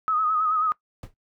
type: tone with vibrato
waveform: sine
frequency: 1263 Hz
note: D#6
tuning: 26 cents sharp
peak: -20 dBFS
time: 0.08-0.72 s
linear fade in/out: 0 ms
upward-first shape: sine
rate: 9.3 Hz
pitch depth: 53 cents each way
type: noise with exponential decay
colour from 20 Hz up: brown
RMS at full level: -29 dBFS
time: 1.03-1.14 s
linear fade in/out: 2 ms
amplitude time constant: 22 ms
effects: noise-tail reverb RT60 0.1 s tail -19 dB re dry